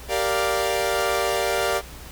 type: chord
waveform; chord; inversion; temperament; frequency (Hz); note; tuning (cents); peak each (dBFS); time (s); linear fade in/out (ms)
sawtooth; G minor seventh; none; equal; 392 / 466.2 / 587.3 / 698.5; G4 / Bb4 / D5 / F5; 0 / 0 / 0 / 0; -23 / -23 / -22 / -23; 0.08-1.82; 50
effects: added 60 Hz sine -42 dBFS peak until 2.11 s + pink hiss -42 dBFS RMS until 2.11 s